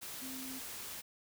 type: tone in noise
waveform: sine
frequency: 261.6 Hz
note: C4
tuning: in tune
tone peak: -45 dBFS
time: 0.21-0.6 s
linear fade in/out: 20 ms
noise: white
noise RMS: -45 dBFS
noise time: 0.01-1.02 s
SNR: -3 dB
effects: none